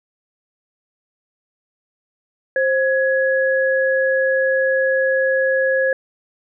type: tone pair together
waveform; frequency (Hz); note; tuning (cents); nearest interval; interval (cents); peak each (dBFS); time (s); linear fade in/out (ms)
sine; 528 / 1676.3; C5 / G#6; +16 / +16; octave + minor sixth; 2000; -16 / -19; 2.56-5.93; 2
effects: none